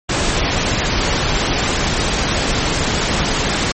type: noise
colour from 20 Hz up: pink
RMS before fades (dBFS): -17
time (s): 0.09-3.72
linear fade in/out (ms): 5
effects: MP3 32 kbps